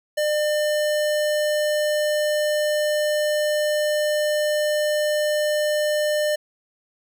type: tone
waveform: square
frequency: 600 Hz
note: D5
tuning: 37 cents sharp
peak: -20 dBFS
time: 0.17-6.36 s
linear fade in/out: 10 ms
effects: none